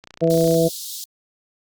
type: click train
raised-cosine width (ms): 0.2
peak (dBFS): -22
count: 16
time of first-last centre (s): 0.04-0.543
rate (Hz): 29.8
type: harmonic tone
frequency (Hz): 164.81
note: E3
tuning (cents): 0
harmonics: 1 / 2 / 3 / 4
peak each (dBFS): -20 / -21 / -17 / -21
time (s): 0.21-0.69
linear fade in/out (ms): 20
type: high-pass noise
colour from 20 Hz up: pink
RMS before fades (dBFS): -32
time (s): 0.3-1.04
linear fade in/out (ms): 0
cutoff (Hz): 3600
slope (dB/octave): 48
effects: Opus 48 kbps